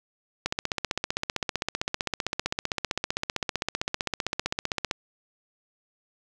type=click train; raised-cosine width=0.2 ms; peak=-9 dBFS; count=70; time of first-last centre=0.46-4.912 s; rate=15.5 Hz; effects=none